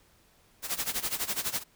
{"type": "noise with tremolo", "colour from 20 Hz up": "white", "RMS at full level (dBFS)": -29, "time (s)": [0.62, 1.64], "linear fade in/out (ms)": 50, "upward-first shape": "sine", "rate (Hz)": 12, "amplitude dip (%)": 85, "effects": ["pink hiss -63 dBFS RMS until 1.75 s"]}